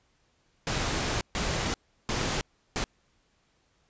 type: noise bursts at uneven times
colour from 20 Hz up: pink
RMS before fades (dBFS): -29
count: 4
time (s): 0.67-1.21 / 1.35-1.74 / 2.09-2.41 / 2.76-2.84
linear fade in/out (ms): 0
effects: pink hiss -69 dBFS RMS until 3.89 s + resampled to 16000 Hz